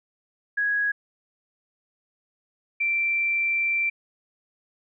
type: tone pair in turn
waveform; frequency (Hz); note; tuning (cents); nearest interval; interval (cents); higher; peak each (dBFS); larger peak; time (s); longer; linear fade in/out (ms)
sine; 1661.2 / 2349; G#6 / D7; 0 / 0; tritone; 600; second; -21; neither; 0.57-0.92 / 2.8-3.9; second; 10
effects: none